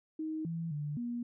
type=tone with pitch steps; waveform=sine; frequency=314.2 / 165.7 / 147.6 / 239.2 Hz; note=D#4 / E3 / D3 / A#3; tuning=+17 / +9 / +9 / +45 cents; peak=-34 dBFS; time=0.19-1.23 s; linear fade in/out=5 ms; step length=260 ms; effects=none